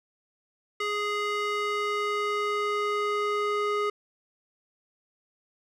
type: tone with band-pass filter sweep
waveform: square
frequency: 415.3 Hz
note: G#4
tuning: in tune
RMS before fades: -28 dBFS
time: 0.8-3.9 s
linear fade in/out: 5 ms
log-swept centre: 1900 to 1100 Hz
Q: 0.98
effects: none